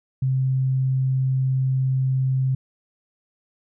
sine tone, 131.5 Hz, C3, 9 cents sharp, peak -18 dBFS, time 0.22-2.55 s, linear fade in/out 5 ms, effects none

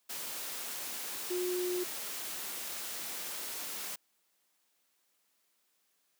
sine tone in noise, 359.9 Hz, F#4, 48 cents flat, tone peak -31 dBFS, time 1.3-1.84 s, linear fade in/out 10 ms, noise white, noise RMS -40 dBFS, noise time 0.09-3.96 s, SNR +6 dB, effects white hiss -75 dBFS RMS until 6.19 s + high-pass 200 Hz 12 dB/octave

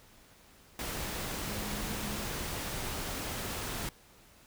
sine tone in noise, 207.7 Hz, G#3, in tune, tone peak -42 dBFS, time 1.46-2.25 s, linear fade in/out 2 ms, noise pink, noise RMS -37 dBFS, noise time 0.79-3.89 s, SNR -8 dB, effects pink hiss -59 dBFS RMS until 4.46 s

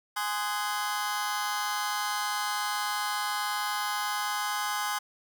sawtooth chord, Ab dominant seventh, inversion none, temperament just, 830.6 / 1038.3 / 1245.9 / 1495.1 Hz, Ab5 / C6 / Eb6 / Gb6, 0 / -14 / +2 / +18 cents, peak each -29 / -30 / -31 / -33 dBFS, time 0.16-4.99 s, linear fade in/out 10 ms, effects none

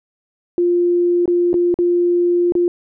sine tone with dropouts, 350 Hz, F4, 4 cents sharp, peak -12 dBFS, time 0.58-2.68 s, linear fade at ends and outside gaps 1 ms, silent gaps 1.257-1.278 / 1.531-1.541 / 1.742-1.788 / 2.522-2.552 s, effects none

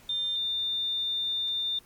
sine tone, 3600 Hz, A7, 39 cents sharp, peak -27 dBFS, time 0.09-1.79 s, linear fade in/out 5 ms, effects pink hiss -56 dBFS RMS until 1.85 s + Opus 48 kbps

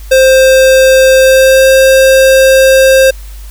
square tone with pitch glide, 525 to 529.9 Hz, C5 to C5, +6 to +22 cents, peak -3 dBFS, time 0.11-3.11 s, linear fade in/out 10 ms, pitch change +16 cents, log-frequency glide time 1.19-1.69 s, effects added 50 Hz sine -24 dBFS peak until 3.5 s + white hiss -38 dBFS RMS until 3.5 s

